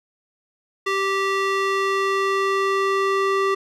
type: tone with band-pass filter sweep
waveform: square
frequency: 390 Hz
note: G4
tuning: 9 cents flat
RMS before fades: -21 dBFS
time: 0.86-3.55 s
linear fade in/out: 10 ms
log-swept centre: 1800 to 1100 Hz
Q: 0.82
effects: none